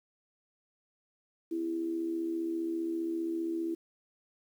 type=tone with amplitude modulation; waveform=sine; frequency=332.1 Hz; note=E4; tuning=13 cents sharp; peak=-28 dBFS; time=1.51-3.75 s; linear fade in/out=10 ms; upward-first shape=sine; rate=75.1 Hz; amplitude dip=55%; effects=10-bit